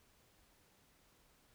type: silence
effects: pink hiss -70 dBFS RMS until 1.54 s